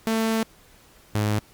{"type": "tone pair in turn", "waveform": "sawtooth", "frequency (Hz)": [223.2, 105.34], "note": ["A3", "G#2"], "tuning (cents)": [25, 25], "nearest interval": "octave + minor second", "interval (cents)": 1300, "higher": "first", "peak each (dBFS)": -17, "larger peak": "neither", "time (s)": [[0.07, 0.43], [1.15, 1.39]], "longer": "first", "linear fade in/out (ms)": 0, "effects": ["pink hiss -54 dBFS RMS until 1.53 s", "Opus 48 kbps"]}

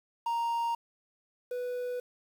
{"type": "tone pair in turn", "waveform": "triangle", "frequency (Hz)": [932.3, 493.9], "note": ["A#5", "B4"], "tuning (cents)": [0, 0], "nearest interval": "major seventh", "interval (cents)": 1100, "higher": "first", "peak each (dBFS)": [-26, -30], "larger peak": "first", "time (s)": [[0.26, 0.75], [1.51, 2]], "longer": "neither", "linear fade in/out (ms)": 5, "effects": ["9-bit"]}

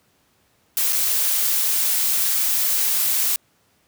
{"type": "noise with dropouts", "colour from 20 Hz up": "blue", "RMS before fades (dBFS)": -20, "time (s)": [0.77, 3.36], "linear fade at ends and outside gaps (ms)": 1, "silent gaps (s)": [0.925, 0.929], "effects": ["pink hiss -62 dBFS RMS until 3.87 s", "high-pass 80 Hz 12 dB/octave"]}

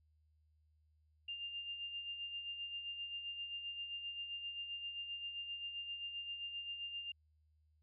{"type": "tone with tremolo", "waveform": "sine", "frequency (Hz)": 2800, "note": "F7", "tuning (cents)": 4, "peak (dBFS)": -40, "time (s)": [1.28, 7.12], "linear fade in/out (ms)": 5, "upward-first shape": "sine", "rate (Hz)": 7.6, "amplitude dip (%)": 50, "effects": ["added 77 Hz sine -70 dBFS peak until 7.82 s"]}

